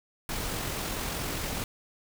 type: noise with amplitude modulation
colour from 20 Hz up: pink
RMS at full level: -32 dBFS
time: 0.29-1.64 s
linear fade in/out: 2 ms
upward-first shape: sine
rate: 44.5 Hz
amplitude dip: 25%
effects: none